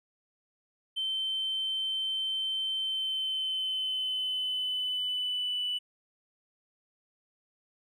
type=tone with pitch glide; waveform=triangle; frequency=3096 to 2973 Hz; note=G7 to F#7; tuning=-22 to +8 cents; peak=-26 dBFS; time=0.96-5.79 s; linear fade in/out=20 ms; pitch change=-70 cents; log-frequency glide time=2.78-5.68 s; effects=tanh soft clip ceiling -26 dBFS